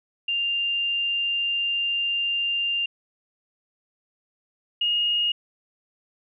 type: tone pair in turn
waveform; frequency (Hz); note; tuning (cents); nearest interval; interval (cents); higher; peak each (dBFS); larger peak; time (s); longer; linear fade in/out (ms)
sine; 2794 / 2861; F7 / F7; 0 / +41; unison; 41; second; -22 / -20; second; 0.28-2.86 / 4.81-5.32; first; 5
effects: none